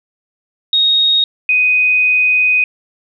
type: tone pair in turn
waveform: sine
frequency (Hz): 3743 / 2498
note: A#7 / D#7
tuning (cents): +6 / +6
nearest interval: perfect fifth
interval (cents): 700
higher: first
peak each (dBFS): -9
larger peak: neither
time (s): 0.73-1.24 / 1.49-2.64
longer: second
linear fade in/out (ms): 2
effects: none